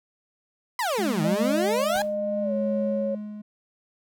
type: exponential two-way sweep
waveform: 30% pulse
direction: down then up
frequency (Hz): 1046.5 to 150.6 to 844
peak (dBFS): -21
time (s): 0.79-2.02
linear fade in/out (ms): 2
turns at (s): 1.22
type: tone with tremolo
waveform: triangle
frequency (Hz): 210.2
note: G#3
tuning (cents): +21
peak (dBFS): -23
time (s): 0.98-3.42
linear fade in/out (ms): 10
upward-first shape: sine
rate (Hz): 0.71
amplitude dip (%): 70
type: tone with pitch glide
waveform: sine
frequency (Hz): 610 to 552.9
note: D#5 to C#5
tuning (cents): -34 to -5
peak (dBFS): -25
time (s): 1.24-3.15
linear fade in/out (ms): 5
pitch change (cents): -171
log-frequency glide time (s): 2.42-2.53
type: noise with exponential decay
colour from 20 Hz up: pink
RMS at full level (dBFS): -37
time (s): 1.95-2.19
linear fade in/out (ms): 5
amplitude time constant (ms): 51
effects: none